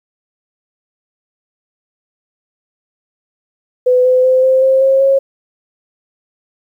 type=tone with pitch steps; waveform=sine; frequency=502 / 508.7 / 515.5 / 522.4 / 529.4 / 536.5 / 543.7 Hz; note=B4 / C5 / C5 / C5 / C5 / C5 / C#5; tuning=+28 / -49 / -26 / -3 / +20 / +43 / -34 cents; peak=-7 dBFS; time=3.86-5.19 s; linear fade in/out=10 ms; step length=190 ms; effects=8-bit